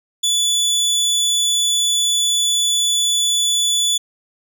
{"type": "tone", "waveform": "25% pulse", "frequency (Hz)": 3456, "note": "A7", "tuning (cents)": -32, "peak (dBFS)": -11, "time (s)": [0.23, 3.98], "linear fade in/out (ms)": 10, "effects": []}